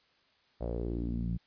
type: tone with low-pass filter sweep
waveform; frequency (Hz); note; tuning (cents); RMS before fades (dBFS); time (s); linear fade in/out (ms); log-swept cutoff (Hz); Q
sawtooth; 58.4; A#1; +4; -34; 0.6-1.38; 20; 620 to 160; 3.8
effects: white hiss -68 dBFS RMS until 1.46 s + resampled to 11025 Hz